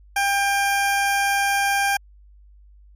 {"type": "tone", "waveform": "20% pulse", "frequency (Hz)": 797, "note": "G5", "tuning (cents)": 28, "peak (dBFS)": -13, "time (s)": [0.16, 1.97], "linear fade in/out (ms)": 5, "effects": ["added 50 Hz sine -46 dBFS peak until 2.95 s", "MP3 64 kbps"]}